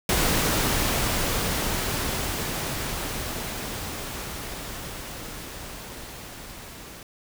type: noise with level ramp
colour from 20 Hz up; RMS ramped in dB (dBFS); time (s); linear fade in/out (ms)
pink; -22 to -42; 0.09-7.03; 2
effects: none